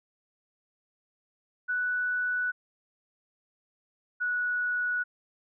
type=tone pair in turn; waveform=sine; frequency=1482 / 1468.4 Hz; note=F#6 / F#6; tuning=+2 / -14 cents; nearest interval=unison; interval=16 cents; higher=first; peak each=-26 dBFS; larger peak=neither; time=1.68-2.52 / 4.2-5.04 s; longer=neither; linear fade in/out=20 ms; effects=none